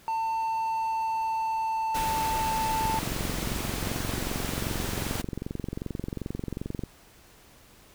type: tone with pitch glide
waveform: triangle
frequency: 897 to 884.7 Hz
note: A5 to A5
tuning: +33 to +9 cents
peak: -24 dBFS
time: 0.08-2.99 s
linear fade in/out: 0 ms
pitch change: -24 cents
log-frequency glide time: 0.28-2.76 s
type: noise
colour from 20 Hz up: pink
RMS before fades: -33 dBFS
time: 1.94-5.22 s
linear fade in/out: 10 ms
type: click train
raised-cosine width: 3 ms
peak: -19 dBFS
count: 92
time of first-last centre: 2.81-6.837 s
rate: 22.6 Hz
effects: pink hiss -55 dBFS RMS until 7.94 s